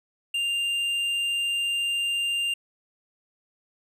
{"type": "tone with tanh clipping", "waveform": "sine", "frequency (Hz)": 2794, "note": "F7", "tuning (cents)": 0, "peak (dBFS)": -25, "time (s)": [0.34, 2.54], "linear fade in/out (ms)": 5, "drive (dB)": 7, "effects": []}